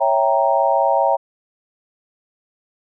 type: chord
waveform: sine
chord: C# diminished seventh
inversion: none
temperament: equal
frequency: 554.4 / 659.3 / 784 / 932.3 Hz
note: C#5 / E5 / G5 / Bb5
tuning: 0 / 0 / 0 / 0 cents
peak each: -19 dBFS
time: 0-1.17 s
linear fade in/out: 20 ms
effects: none